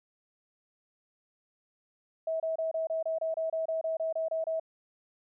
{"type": "tone bursts", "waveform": "sine", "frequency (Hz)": 646, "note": "E5", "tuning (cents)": -35, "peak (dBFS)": -28, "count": 15, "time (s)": [2.27, 4.598], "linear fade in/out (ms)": 5, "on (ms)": 130, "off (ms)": 27, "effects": []}